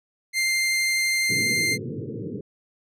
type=tone; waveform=sawtooth; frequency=2096 Hz; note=C7; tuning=2 cents sharp; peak=-17 dBFS; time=0.33-1.78 s; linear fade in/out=50 ms
type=band-pass noise; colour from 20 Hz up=pink; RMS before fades=-32 dBFS; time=1.29-2.41 s; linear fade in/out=5 ms; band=100 to 490 Hz; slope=96 dB/octave
effects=low-pass 12000 Hz 12 dB/octave